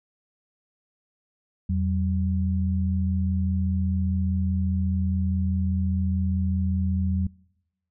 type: tone pair together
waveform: sine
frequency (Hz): 84.6 / 189.52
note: E2 / F#3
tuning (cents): +45 / +42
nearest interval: octave + major second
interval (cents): 1397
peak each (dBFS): -23 / -26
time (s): 1.69-7.27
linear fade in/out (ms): 5
effects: noise-tail reverb RT60 0.9 s tail -25 dB re dry